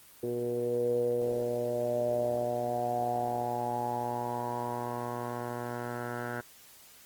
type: tone with low-pass filter sweep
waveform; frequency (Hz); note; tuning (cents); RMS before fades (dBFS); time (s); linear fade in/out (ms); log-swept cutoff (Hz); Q
10% pulse; 120.6; B2; -41; -32; 0.23-6.41; 5; 420 to 1400; 8
effects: white hiss -55 dBFS RMS until 7.05 s + Opus 24 kbps